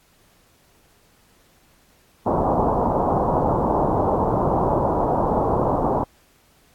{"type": "low-pass noise", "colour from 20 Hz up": "white", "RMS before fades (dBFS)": -20, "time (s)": [2.26, 6.04], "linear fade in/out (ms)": 5, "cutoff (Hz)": 1000, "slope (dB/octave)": 48, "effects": ["pink hiss -58 dBFS RMS until 6.74 s", "AAC 64 kbps"]}